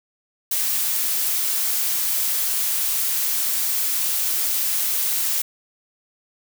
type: noise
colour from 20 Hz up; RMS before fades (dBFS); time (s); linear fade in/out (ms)
blue; -22; 0.51-5.42; 5
effects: none